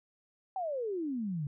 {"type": "exponential sweep", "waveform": "sine", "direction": "down", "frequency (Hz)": [784, 138.3], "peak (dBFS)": -32, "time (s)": [0.56, 1.47], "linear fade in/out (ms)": 2, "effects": []}